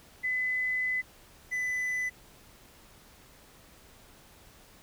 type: tone pair in turn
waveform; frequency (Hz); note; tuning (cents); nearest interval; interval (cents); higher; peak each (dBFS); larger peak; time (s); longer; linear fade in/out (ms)
sine / triangle; 2012 / 2001; B6 / B6; +32 / +22; unison; 10; first; -27; neither; 0.23-1.02 / 1.51-2.1; first; 20
effects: pink hiss -56 dBFS RMS until 4.82 s